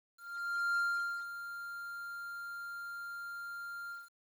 triangle tone with ADSR envelope, 1394 Hz, F6, 4 cents flat, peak -27 dBFS, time 0.17-4.1 s, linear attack 600 ms, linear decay 490 ms, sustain -12 dB, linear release 180 ms, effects 10-bit

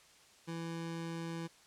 25% pulse tone, 166.3 Hz, E3, 16 cents sharp, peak -35 dBFS, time 0.47-1.48 s, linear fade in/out 20 ms, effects white hiss -62 dBFS RMS until 1.66 s + low-pass 8000 Hz 12 dB/octave

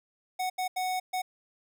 square tone bursts at uneven times, 740 Hz, F#5, in tune, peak -29 dBFS, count 4, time 0.39-0.5 / 0.58-0.68 / 0.76-1 / 1.13-1.22 s, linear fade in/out 10 ms, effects none

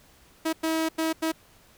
sawtooth tone bursts at uneven times, 321.5 Hz, E4, 43 cents flat, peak -20 dBFS, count 4, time 0.45-0.53 / 0.63-0.89 / 0.98-1.13 / 1.22-1.32 s, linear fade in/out 10 ms, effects pink hiss -57 dBFS RMS until 1.77 s

